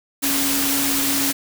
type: tone in noise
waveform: sine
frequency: 277.2 Hz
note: C#4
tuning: in tune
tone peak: -24 dBFS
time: 0.22-1.33 s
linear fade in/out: 20 ms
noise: white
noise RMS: -21 dBFS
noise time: 0.22-1.33 s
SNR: -6 dB
effects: none

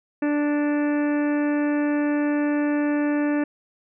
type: harmonic tone with a mistuned harmonic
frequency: 293.7 Hz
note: D4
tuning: in tune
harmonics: 1 / 2 / 3 / 4 / 5 / 6 / 7 / 8 / 9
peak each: -20 / -29 / -36 / -40 / -38 / -35 / -47 / -43 / -44 dBFS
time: 0.22-3.44 s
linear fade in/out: 5 ms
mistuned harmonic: 8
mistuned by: -22 cents
effects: none

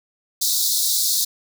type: high-pass noise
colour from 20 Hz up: pink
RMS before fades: -20 dBFS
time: 0.41-1.25 s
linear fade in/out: 10 ms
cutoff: 3700 Hz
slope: 96 dB/octave
effects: none

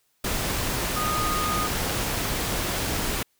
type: tone in noise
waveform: sine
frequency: 1236 Hz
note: D#6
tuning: 12 cents flat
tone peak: -26 dBFS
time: 0.96-1.67 s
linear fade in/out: 5 ms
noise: pink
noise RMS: -27 dBFS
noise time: 0.24-3.23 s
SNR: -2 dB
effects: white hiss -69 dBFS RMS until 3.39 s

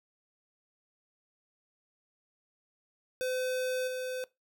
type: tone with level steps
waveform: square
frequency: 510 Hz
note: C5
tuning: 44 cents flat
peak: -31 / -35 dBFS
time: 3.21-4.24 s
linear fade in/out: 0 ms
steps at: 3.87 s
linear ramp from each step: 10 ms
effects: noise-tail reverb RT60 0.2 s tail -20 dB re dry

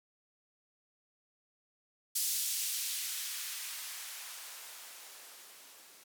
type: noise with band-pass filter sweep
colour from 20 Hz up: violet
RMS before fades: -40 dBFS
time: 2.15-6.04 s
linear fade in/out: 10 ms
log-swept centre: 5100 to 220 Hz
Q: 0.72
effects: none

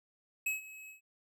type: tone with ADSR envelope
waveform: square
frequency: 2566 Hz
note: E7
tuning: 47 cents flat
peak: -30 dBFS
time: 0.46-1.01 s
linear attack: 7 ms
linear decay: 140 ms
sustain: -18 dB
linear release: 120 ms
effects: none

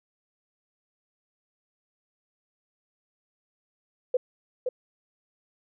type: tone with echo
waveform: sine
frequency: 504 Hz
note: B4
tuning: 35 cents sharp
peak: -19 dBFS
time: 4.14-4.17 s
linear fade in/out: 5 ms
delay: 520 ms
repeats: 1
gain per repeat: -5 dB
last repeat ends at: 4.69 s
effects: none

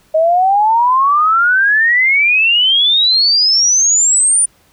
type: exponential sweep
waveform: sine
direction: up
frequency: 622.3 to 9510 Hz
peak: -8 dBFS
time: 0.14-4.46 s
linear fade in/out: 10 ms
effects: pink hiss -52 dBFS RMS until 4.72 s

